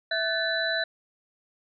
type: tone cluster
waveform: sine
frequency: 658 / 1513 / 1743 / 3976 Hz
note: E5 / F#6 / A6 / B7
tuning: -3 / +38 / -17 / +11 cents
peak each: -30 dBFS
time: 0.11-0.84 s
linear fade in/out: 5 ms
effects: none